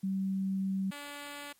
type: tone pair in turn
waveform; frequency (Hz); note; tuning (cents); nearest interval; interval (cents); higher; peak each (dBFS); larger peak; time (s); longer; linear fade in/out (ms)
sine / 5% pulse; 192.3 / 288.1; G3 / D4; -33 / -33; perfect fifth; 700; second; -29 / -30; first; 0.03-0.91 / 0.91-1.53; first; 10
effects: white hiss -67 dBFS RMS until 1.59 s + MP3 64 kbps